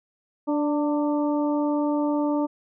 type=harmonic tone with a mistuned harmonic; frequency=293.7 Hz; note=D4; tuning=in tune; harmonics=1 / 2 / 3 / 4; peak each=-22 / -28 / -31 / -37 dBFS; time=0.47-2.47 s; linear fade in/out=20 ms; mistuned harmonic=3; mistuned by=+35 cents; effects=none